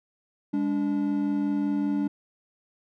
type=tone pair together; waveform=triangle; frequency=203.7 / 288.9 Hz; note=G#3 / D4; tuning=-33 / -28 cents; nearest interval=tritone; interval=605 cents; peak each=-26 / -23 dBFS; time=0.53-2.08 s; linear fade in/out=10 ms; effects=none